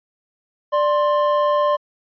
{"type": "tone pair together", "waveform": "triangle", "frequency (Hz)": [590, 1052.8], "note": ["D5", "C6"], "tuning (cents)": [8, 10], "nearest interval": "minor seventh", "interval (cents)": 1002, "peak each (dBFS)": [-15, -17], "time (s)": [0.72, 1.77], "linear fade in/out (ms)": 20, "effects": ["resampled to 11025 Hz"]}